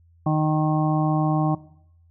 harmonic tone, 154.5 Hz, D#3, 12 cents flat, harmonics 1 / 2 / 4 / 5 / 6 / 7, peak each -20 / -25 / -30 / -27 / -38 / -31 dBFS, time 0.26-1.55 s, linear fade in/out 5 ms, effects noise-tail reverb RT60 0.7 s tail -19 dB re dry + added 84 Hz sine -53 dBFS peak until 2.1 s

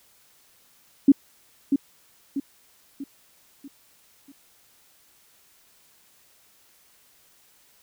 sine tone with echo, 277.2 Hz, C#4, in tune, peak -9 dBFS, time 1.08-1.12 s, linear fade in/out 5 ms, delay 640 ms, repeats 5, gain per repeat -7 dB, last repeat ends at 4.32 s, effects white hiss -59 dBFS RMS until 7.82 s

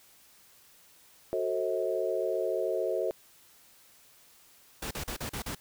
sine chord, F# diminished seventh, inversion none, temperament just, 370 / 444 / 532.8 / 639.4 Hz, F#4 / A4 / C5 / Eb5, 0 / +16 / +31 / +47 cents, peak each -33 dBFS, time 1.33-3.11 s, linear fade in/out 0 ms
pink noise bursts, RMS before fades -36 dBFS, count 6, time 4.82-5.55 s, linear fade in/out 5 ms, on 90 ms, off 38 ms
effects white hiss -59 dBFS RMS until 5.6 s

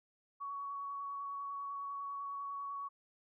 sine tone with vibrato, 1121 Hz, C#6, 19 cents sharp, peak -39 dBFS, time 0.4-2.89 s, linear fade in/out 20 ms, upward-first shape sine, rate 10 Hz, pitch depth 11 cents each way, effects none

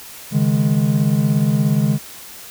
triangle chord, C# suspended second, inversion none, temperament equal, 138.59 / 155.56 / 207.7 Hz, C#3 / D#3 / G#3, 0 / 0 / 0 cents, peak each -16 dBFS, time 0.31-1.99 s, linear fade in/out 50 ms, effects white hiss -37 dBFS RMS until 2.5 s

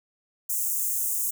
white high-pass noise, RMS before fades -27 dBFS, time 0.49-1.31 s, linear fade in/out 10 ms, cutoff 6600 Hz, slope 48 dB/octave, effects none

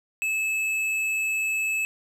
sine tone with hard clipping, 2604 Hz, E7, 22 cents flat, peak -25 dBFS, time 0.22-1.85 s, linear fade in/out 0 ms, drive 8 dB, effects none

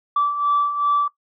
sine beating tone pair, 1158 / 1160.6 Hz, D6 / D6, -25 / -21 cents, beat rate 2.6 Hz, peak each -23 / -17 dBFS, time 0.16-1.08 s, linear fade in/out 5 ms, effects noise-tail reverb RT60 0.1 s tail -17 dB re dry + tanh soft clip ceiling -11 dBFS

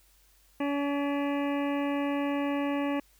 harmonic tone with a mistuned harmonic, 284.1 Hz, C#4, 43 cents sharp, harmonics 1 / 2 / 3 / 4 / 6 / 7 / 8 / 9 / 10, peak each -28 / -34 / -38 / -40 / -44 / -45 / -46 / -47 / -48 dBFS, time 0.6-3 s, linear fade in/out 5 ms, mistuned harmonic 8, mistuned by +67 cents, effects added 48 Hz sine -63 dBFS peak until 3.19 s + white hiss -64 dBFS RMS until 3.19 s

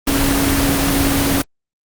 sine tone in noise, 277.2 Hz, C#4, in tune, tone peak -17 dBFS, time 0.07-1.42 s, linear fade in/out 5 ms, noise pink, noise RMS -17 dBFS, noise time 0.07-1.42 s, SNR -3 dB, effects Opus 24 kbps

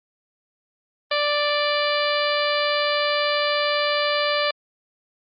harmonic tone, 587.3 Hz, D5, in tune, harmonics 1 / 2 / 3 / 4 / 5 / 6 / 7 / 8, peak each -23 / -26 / -28 / -29 / -30 / -31 / -31 / -32 dBFS, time 1.11-4.51 s, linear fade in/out 5 ms, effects Opus 32 kbps

